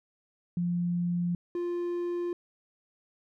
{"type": "tone pair in turn", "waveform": ["sine", "triangle"], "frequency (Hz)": [174.61, 349.2], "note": ["F3", "F4"], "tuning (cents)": [0, 0], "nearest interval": "octave", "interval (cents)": 1200, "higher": "second", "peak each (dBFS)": [-26, -27], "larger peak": "first", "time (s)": [[0.57, 1.35], [1.55, 2.33]], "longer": "neither", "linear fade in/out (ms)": 2, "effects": []}